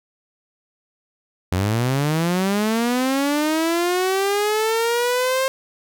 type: linear sweep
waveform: sawtooth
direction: up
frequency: 87.3 to 534 Hz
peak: -14 dBFS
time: 1.52-5.48 s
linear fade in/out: 0 ms
effects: none